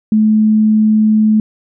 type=tone; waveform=sine; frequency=215.8 Hz; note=A3; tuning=33 cents flat; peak=-7 dBFS; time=0.12-1.4 s; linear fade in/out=2 ms; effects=none